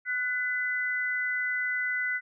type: tone pair together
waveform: sine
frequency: 1480 / 2008 Hz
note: F#6 / B6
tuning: 0 / +28 cents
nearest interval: perfect fourth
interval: 528 cents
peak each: -30 / -29 dBFS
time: 0.05-2.21 s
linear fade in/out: 50 ms
effects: none